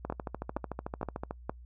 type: two click trains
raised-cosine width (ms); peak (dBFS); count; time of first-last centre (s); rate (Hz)
1; -21 / -18; 18 / 4; 0.05-1.309 / 0.1-1.495; 13.5 / 2.15
effects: noise-tail reverb RT60 0.1 s tail -26 dB re dry + added 60 Hz sine -47 dBFS peak until 1.65 s